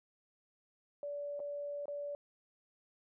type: tone with dropouts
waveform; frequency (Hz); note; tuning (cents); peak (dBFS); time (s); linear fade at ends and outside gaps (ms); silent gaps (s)
sine; 577; D5; -31; -38; 1.03-2.15; 1; 1.394-1.401 / 1.856-1.881
effects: none